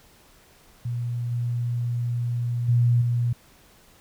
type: tone with level steps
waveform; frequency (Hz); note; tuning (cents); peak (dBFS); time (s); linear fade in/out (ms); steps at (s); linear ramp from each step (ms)
sine; 120; B2; -49; -25 / -23 / -16 / -20; 0.85-3.33; 5; 1.31 / 2.68 / 3.01; 10
effects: pink hiss -55 dBFS RMS until 4 s